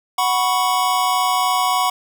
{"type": "chord", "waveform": "square", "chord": "F# suspended fourth", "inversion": "none", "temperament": "just", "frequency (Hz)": [740, 986.7, 1110], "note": ["F#5", "B5", "C#6"], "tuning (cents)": [0, -2, 2], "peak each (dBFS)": -21, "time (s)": [0.18, 1.9], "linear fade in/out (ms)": 5, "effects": []}